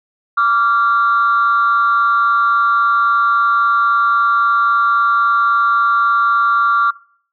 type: tone pair together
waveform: sine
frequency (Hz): 1161 / 1384.7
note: D6 / F6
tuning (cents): -20 / -15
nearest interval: minor third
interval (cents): 305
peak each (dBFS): -12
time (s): 0.37-6.91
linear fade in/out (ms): 10
effects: noise-tail reverb RT60 0.5 s tail -20 dB re dry + tanh soft clip ceiling -5 dBFS